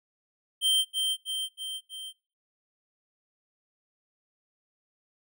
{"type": "tone with echo", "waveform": "square", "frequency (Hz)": 3136, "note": "G7", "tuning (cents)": 0, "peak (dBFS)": -22, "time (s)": [0.61, 0.85], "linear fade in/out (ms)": 50, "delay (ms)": 320, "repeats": 4, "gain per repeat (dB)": -4, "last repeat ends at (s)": 2.13, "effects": ["noise-tail reverb RT60 0.4 s tail -26 dB re dry"]}